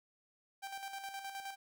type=tone with tremolo; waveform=sawtooth; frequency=784 Hz; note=G5; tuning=in tune; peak=-37 dBFS; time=0.62-1.56 s; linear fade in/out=20 ms; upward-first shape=square; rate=9.6 Hz; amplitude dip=50%; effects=none